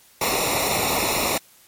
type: noise with comb filter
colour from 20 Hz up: pink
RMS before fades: -22 dBFS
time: 0.21-1.38 s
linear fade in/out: 5 ms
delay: 0.63 ms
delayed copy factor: -0.9
effects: white hiss -53 dBFS RMS until 1.67 s + MP3 64 kbps